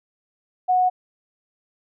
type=tone; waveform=sine; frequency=734 Hz; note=F#5; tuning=14 cents flat; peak=-15 dBFS; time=0.68-0.9 s; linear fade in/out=20 ms; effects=none